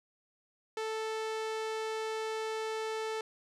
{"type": "tone with low-pass filter", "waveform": "sawtooth", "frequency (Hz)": 440, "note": "A4", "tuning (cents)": 0, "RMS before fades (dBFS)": -36, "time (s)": [0.77, 3.21], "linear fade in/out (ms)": 2, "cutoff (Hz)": 7300, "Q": 0.62, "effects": []}